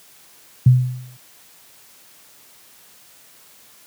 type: tone with exponential decay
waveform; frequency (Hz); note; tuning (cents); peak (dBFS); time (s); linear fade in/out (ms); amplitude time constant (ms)
sine; 126.2; B2; +38; -4; 0.66-1.17; 5; 110
effects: white hiss -49 dBFS RMS until 3.86 s + high-pass 80 Hz 12 dB/octave